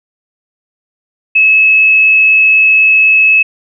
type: tone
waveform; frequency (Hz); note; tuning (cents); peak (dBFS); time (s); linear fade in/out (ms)
sine; 2588; E7; -32; -4; 1.35-3.43; 10
effects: none